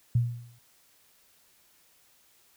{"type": "tone with exponential decay", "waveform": "sine", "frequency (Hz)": 119.3, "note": "A#2", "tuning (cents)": 41, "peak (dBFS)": -18, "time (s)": [0.15, 0.59], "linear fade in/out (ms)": 5, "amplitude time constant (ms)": 95, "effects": ["white hiss -63 dBFS RMS until 2.56 s"]}